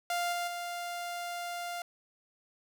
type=tone with level steps; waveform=sawtooth; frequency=698.5 Hz; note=F5; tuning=in tune; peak=-26 / -28 / -32 dBFS; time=0.1-1.82 s; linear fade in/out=2 ms; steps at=0.32 / 0.47 s; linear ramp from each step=10 ms; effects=none